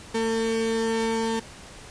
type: tone pair together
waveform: 35% pulse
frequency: 225.8 / 451.2 Hz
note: A3 / A4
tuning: +45 / +44 cents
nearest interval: octave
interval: 1199 cents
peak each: -25 dBFS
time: 0.14-1.4 s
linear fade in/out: 10 ms
effects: pink hiss -44 dBFS RMS until 1.9 s + resampled to 22050 Hz

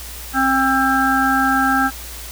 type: harmonic tone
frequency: 265.8 Hz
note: C4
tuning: 27 cents sharp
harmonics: 1 / 3 / 5 / 6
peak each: -19 / -19 / -19 / -19 dBFS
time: 0.33-1.91 s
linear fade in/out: 50 ms
effects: added 59 Hz sine -34 dBFS peak until 2.31 s + white hiss -34 dBFS RMS until 2.31 s

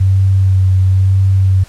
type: tone with vibrato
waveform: sine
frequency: 95 Hz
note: F#2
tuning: 46 cents sharp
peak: -7 dBFS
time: 0-1.64 s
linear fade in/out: 10 ms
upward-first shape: sine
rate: 1 Hz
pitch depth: 21 cents each way
effects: pink hiss -41 dBFS RMS until 1.68 s + low-pass 11000 Hz 12 dB/octave

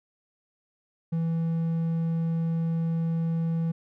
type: tone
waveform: triangle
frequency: 164.81 Hz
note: E3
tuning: in tune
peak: -22 dBFS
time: 1.12-3.72 s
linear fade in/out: 10 ms
effects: none

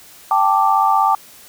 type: chord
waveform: sine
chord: G suspended second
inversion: none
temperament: equal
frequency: 784 / 880 / 1174.7 Hz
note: G5 / A5 / D6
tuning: 0 / 0 / 0 cents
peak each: -16 dBFS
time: 0.31-1.15 s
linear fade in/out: 2 ms
effects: white hiss -43 dBFS RMS until 1.48 s

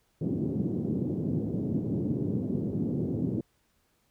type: band-pass noise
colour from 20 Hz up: pink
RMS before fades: -30 dBFS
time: 0.21-3.41 s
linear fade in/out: 5 ms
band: 120 to 360 Hz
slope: 24 dB/octave
effects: pink hiss -71 dBFS RMS until 4.1 s

